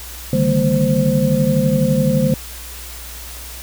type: tone cluster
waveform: sine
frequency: 144.3 / 156.3 / 197.5 / 229 / 521 Hz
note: D3 / D#3 / G3 / A#3 / C5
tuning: -30 / +8 / +13 / -31 / -7 cents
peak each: -19 dBFS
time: 0.33-2.34 s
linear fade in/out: 2 ms
effects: added 60 Hz sine -34 dBFS peak until 3.62 s + white hiss -34 dBFS RMS until 3.62 s